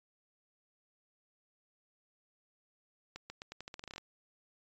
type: accelerating click train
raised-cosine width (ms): 0.2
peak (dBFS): -27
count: 14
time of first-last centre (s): 3.16-3.98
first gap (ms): 140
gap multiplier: 0.85
effects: resampled to 16000 Hz